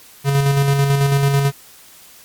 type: tone with tremolo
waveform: square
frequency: 139.6 Hz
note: C#3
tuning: 13 cents sharp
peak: -12 dBFS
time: 0.24-1.52 s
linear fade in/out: 50 ms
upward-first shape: square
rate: 9.1 Hz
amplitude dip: 35%
effects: white hiss -44 dBFS RMS until 2.24 s + MP3 96 kbps